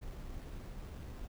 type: noise with sample-and-hold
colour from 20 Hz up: brown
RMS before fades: -45 dBFS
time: 0.01-1.28 s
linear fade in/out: 20 ms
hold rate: 6300 Hz
effects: none